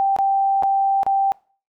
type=tone with dropouts; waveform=sine; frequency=784 Hz; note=G5; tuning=in tune; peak=-15 dBFS; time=0-1.32 s; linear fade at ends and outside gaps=0 ms; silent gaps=0.164-0.187 / 0.625-0.634 / 1.032-1.065 s; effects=noise-tail reverb RT60 0.4 s tail -23 dB re dry